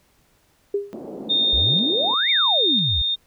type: tone with exponential decay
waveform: sine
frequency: 403.6 Hz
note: G#4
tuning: 49 cents flat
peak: -16 dBFS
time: 0.74-0.99 s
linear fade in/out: 5 ms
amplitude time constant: 54 ms
type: band-pass noise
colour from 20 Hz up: pink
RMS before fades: -34 dBFS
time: 0.93-2.14 s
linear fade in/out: 0 ms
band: 220 to 580 Hz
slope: 24 dB/octave
type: tone with tremolo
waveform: sine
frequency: 3655 Hz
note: A#7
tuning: 35 cents flat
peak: -16 dBFS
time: 1.29-3.16 s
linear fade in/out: 20 ms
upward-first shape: square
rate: 1 Hz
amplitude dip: 30%
type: exponential two-way sweep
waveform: sine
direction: up then down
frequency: 56.3 to 2349 to 62.2 Hz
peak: -22 dBFS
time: 1.53-3.02 s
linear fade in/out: 5 ms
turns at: 2.3 s
effects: pink hiss -61 dBFS RMS until 3.26 s